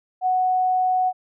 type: tone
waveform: sine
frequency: 740 Hz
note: F#5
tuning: in tune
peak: -17 dBFS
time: 0.21-1.13 s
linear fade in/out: 50 ms
effects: none